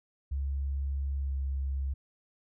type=tone with pitch glide; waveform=sine; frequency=69 to 67.89 Hz; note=C#2 to C#2; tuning=-7 to -35 cents; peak=-29 dBFS; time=0.31-1.94 s; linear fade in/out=10 ms; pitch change=-28 cents; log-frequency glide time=1.21-1.32 s; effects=none